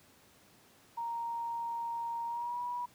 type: tone with pitch glide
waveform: sine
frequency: 932.3 to 971.9 Hz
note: A#5 to B5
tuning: 0 to -28 cents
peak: -34 dBFS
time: 0.97-2.86 s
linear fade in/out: 10 ms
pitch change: +72 cents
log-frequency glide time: 2.26-2.6 s
effects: pink hiss -62 dBFS RMS until 2.94 s + high-pass 100 Hz 12 dB/octave